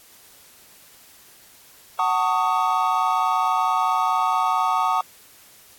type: chord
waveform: triangle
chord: D# half-diminished seventh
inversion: first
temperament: just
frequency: 746.7 / 896 / 1120.1 / 1244.5 Hz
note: F#5 / A5 / C#6 / D#6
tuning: +16 / +31 / +18 / 0 cents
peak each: -22 dBFS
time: 1.99-5.01 s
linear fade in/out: 2 ms
effects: white hiss -50 dBFS RMS until 5.78 s + AAC 64 kbps